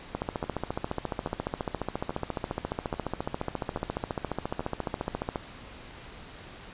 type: two click trains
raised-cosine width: 1 ms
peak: -15 / -21 dBFS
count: 76 / 6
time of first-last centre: 0.15-5.358 / 0.44-4.607 s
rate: 14.4 / 1.2 Hz
effects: pink hiss -46 dBFS RMS until 6.73 s + resampled to 8000 Hz